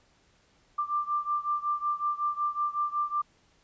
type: beating tone pair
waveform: sine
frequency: 1182 / 1187.4 Hz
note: D6 / D6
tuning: +11 / +19 cents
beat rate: 5.4 Hz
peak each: -29 / -31 dBFS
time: 0.78-3.22 s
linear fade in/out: 10 ms
effects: pink hiss -65 dBFS RMS until 3.63 s + resampled to 16000 Hz